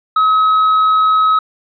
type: tone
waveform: triangle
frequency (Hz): 1278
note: D#6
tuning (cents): +46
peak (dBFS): -7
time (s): 0.16-1.39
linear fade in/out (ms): 5
effects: resampled to 11025 Hz